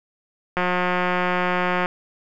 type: click train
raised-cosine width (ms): 0.5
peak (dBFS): -7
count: 233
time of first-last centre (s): 0.57-1.859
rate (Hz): 180
effects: none